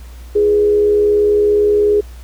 sine tone with frequency modulation, 415.3 Hz, G#4, in tune, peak -9 dBFS, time 0.35-2.01 s, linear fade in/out 10 ms, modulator 77.2 Hz, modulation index 0.32, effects added 60 Hz sine -31 dBFS peak until 2.23 s + pink hiss -45 dBFS RMS until 2.23 s

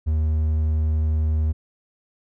triangle tone, 77.78 Hz, D#2, in tune, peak -16 dBFS, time 0.06-1.53 s, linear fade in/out 20 ms, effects none

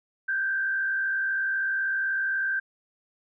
sine tone with frequency modulation, 1568 Hz, G6, in tune, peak -24 dBFS, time 0.28-2.6 s, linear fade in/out 10 ms, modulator 56.2 Hz, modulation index 0.73, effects none

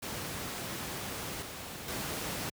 pink noise with level steps, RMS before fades -38 / -42 / -36 dBFS, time 0.02-2.5 s, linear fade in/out 10 ms, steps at 1.42 / 1.88 s, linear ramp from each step 2 ms, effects high-pass 80 Hz 12 dB/octave

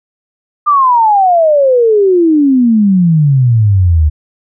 sine exponential sweep, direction down, 1214 to 73.42 Hz, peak -5 dBFS, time 0.66-4.1 s, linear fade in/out 20 ms, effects none

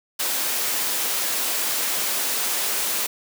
white high-pass noise, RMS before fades -24 dBFS, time 0.19-3.07 s, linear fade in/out 10 ms, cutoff 270 Hz, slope 12 dB/octave, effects none

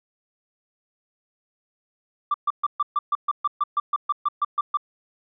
sine tone bursts, 1174.7 Hz, D6, in tune, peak -17 dBFS, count 16, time 2.31-4.772 s, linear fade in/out 5 ms, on 32 ms, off 130 ms, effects tanh soft clip ceiling -15 dBFS

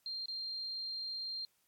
sine tone with dropouts, 4186 Hz, C8, in tune, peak -38 dBFS, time 0.06-1.45 s, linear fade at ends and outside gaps 1 ms, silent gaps 0.258-0.283 s, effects white hiss -75 dBFS RMS until 1.67 s + AAC 64 kbps

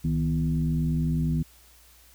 sine tone with frequency modulation, 158 Hz, D#3, 27 cents sharp, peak -22 dBFS, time 0.04-1.43 s, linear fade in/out 10 ms, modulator 88.8 Hz, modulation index 0.9, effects added 60 Hz sine -57 dBFS peak until 2.14 s + white hiss -56 dBFS RMS until 2.14 s

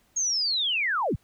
sine linear sweep, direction down, 6620 to 39.83 Hz, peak -23 dBFS, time 0.16-1.16 s, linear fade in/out 10 ms, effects pink hiss -65 dBFS RMS until 1.23 s

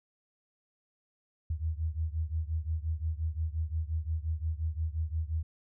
sine beating tone pair, 77.78 / 83.48 Hz, D#2 / E2, 0 / +22 cents, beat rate 5.7 Hz, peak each -32 / -34 dBFS, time 1.5-5.43 s, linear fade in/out 5 ms, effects none

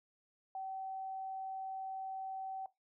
sine tone, 766 Hz, G5, 40 cents flat, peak -39 dBFS, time 0.55-2.66 s, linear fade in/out 2 ms, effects noise-tail reverb RT60 0.2 s tail -19 dB re dry

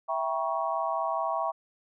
sine chord, E diminished seventh, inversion none, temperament equal with one note detuned, 659.3 / 784 / 955.8 / 1108.7 Hz, E5 / G5 / Bb5 / Db6, 0 / 0 / +43 / 0 cents, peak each -31 / -33 / -33 / -32 dBFS, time 0.08-1.52 s, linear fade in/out 20 ms, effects none

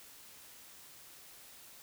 silence, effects white hiss -55 dBFS RMS until 1.82 s

